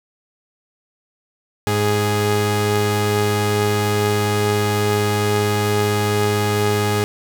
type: tone pair together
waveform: sawtooth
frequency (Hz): 104.4 / 415.3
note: G#2 / G#4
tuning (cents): +10 / 0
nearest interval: 2 octaves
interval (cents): 2390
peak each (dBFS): -15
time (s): 1.67-7.04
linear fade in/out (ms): 0
effects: 8-bit